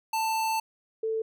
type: tone pair in turn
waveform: square / sine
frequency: 887 / 443.5 Hz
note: A5 / A4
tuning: +14 / +14 cents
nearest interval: octave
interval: 1200 cents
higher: first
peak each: -26 dBFS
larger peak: neither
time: 0.13-0.6 / 1.03-1.22 s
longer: first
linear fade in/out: 5 ms
effects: none